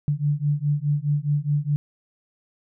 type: beating tone pair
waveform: sine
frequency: 144 / 148.8 Hz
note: D3 / D3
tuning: -34 / +23 cents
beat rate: 4.8 Hz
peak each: -23 dBFS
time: 0.08-1.76 s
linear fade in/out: 0 ms
effects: none